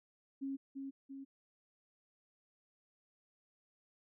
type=tone with echo; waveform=sine; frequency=272.4 Hz; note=C#4; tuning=30 cents flat; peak=-37 dBFS; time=0.41-0.57 s; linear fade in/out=20 ms; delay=340 ms; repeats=2; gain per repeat=-4 dB; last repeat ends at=1.25 s; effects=none